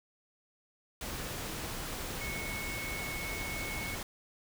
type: tone in noise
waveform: sine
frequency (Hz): 2200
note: C#7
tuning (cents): -14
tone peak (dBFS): -39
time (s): 2.21-3.95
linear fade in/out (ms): 2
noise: pink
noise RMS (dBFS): -39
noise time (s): 1.01-4.03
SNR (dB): -3
effects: none